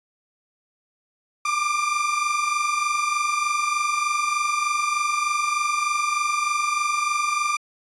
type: tone pair together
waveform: 30% pulse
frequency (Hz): 1174.7 / 1198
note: D6 / D6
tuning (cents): 0 / +34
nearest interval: unison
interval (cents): 34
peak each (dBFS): -23 / -20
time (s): 1.45-7.57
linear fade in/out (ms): 5
effects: resampled to 22050 Hz